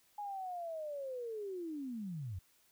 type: linear sweep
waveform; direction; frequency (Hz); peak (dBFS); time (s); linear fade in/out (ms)
sine; down; 837 to 82; -39; 0.18-2.39; 5
effects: white hiss -70 dBFS RMS until 2.71 s